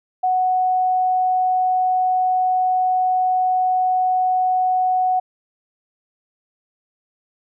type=tone; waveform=sine; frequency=740 Hz; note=F#5; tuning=in tune; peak=-15 dBFS; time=0.23-5.2 s; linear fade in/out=10 ms; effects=none